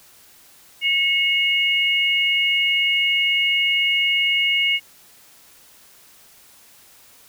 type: tone pair together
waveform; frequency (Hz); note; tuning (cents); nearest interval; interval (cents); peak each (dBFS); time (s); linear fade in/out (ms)
sine; 2194 / 2856; C#7 / F7; -18 / +38; perfect fourth; 456; -19; 0.81-4.8; 50
effects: white hiss -50 dBFS RMS until 7.28 s